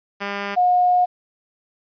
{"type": "tone pair in turn", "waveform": ["5% pulse", "sine"], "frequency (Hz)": [200.8, 720.3], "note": ["G3", "F#5"], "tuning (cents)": [42, -47], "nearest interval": "octave + minor seventh", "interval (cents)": 2211, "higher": "second", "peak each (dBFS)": -13, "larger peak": "neither", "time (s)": [[0.2, 0.56], [0.56, 1.06]], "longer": "second", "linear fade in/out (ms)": 20, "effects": ["resampled to 11025 Hz", "9-bit"]}